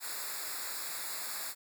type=noise with comb filter; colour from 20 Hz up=white; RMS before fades=-39 dBFS; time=0-1.55 s; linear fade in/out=50 ms; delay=0.33 ms; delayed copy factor=-0.9; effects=none